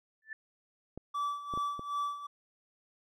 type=tone with exponential growth; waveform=sine; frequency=1760 Hz; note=A6; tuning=in tune; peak=-35 dBFS; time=0.22-0.33 s; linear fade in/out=2 ms; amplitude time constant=22 ms
type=clicks; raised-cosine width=2 ms; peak=-28 dBFS; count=4; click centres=0.976 / 1.538 / 1.575 / 1.794 s
type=tone with tremolo; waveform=triangle; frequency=1156 Hz; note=D6; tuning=28 cents flat; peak=-28 dBFS; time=1.14-2.27 s; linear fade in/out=10 ms; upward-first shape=sine; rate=2.6 Hz; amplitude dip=75%
effects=none